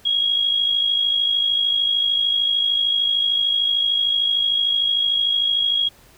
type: tone with amplitude modulation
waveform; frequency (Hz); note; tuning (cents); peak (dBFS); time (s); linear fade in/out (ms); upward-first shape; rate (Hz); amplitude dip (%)
sine; 3297; G#7; -13; -14; 0.05-5.89; 10; sine; 53.3; 55
effects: pink hiss -51 dBFS RMS until 6.17 s